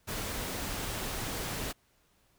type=noise; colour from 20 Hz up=pink; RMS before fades=-36 dBFS; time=0.07-1.73 s; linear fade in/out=20 ms; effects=pink hiss -69 dBFS RMS until 2.38 s